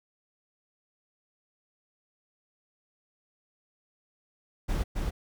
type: noise with echo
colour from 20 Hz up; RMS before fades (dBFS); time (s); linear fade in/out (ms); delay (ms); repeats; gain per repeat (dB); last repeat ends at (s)
brown; -28; 4.68-4.84; 20; 270; 1; -2; 5.11
effects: none